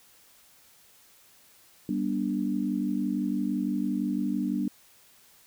sine chord, G major, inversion none, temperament equal with one note detuned, 196 / 242 / 293.7 Hz, G3 / B3 / D4, 0 / -35 / 0 cents, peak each -30 dBFS, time 1.89-4.68 s, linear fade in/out 2 ms, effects white hiss -58 dBFS RMS until 5.46 s

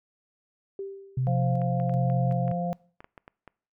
sine tone with exponential decay, 392 Hz, G4, in tune, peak -30 dBFS, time 0.79-1.48 s, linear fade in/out 2 ms, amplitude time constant 150 ms
sine tone with tremolo, 129 Hz, C3, 24 cents flat, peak -23 dBFS, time 1.17-2.52 s, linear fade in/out 5 ms, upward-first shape square, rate 1.3 Hz, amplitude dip 30%
harmonic tone, 174.61 Hz, F3, in tune, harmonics 1 / 3 / 4, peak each -28 / -34 / -31 dBFS, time 1.27-2.73 s, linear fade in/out 0 ms
clicks, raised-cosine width 0.5 ms, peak -30 dBFS, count 12, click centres 1.617 / 1.8 / 1.895 / 2.1 / 2.312 / 2.48 / 2.514 / 3.005 / 3.044 / 3.178 / 3.279 / 3.477 s
effects noise-tail reverb RT60 0.5 s tail -24 dB re dry

